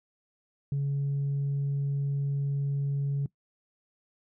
sine tone, 140.3 Hz, C#3, 21 cents sharp, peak -24 dBFS, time 0.72-3.26 s, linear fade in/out 2 ms, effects noise-tail reverb RT60 0.1 s tail -21 dB re dry + tanh soft clip ceiling -24 dBFS

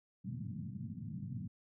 pink band-pass noise, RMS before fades -43 dBFS, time 0.24-1.48 s, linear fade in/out 10 ms, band 100 to 230 Hz, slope 48 dB/octave, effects none

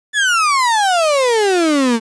35% pulse exponential sweep, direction down, 1760 to 220 Hz, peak -10 dBFS, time 0.13-2 s, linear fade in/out 50 ms, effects resampled to 22050 Hz + 8-bit

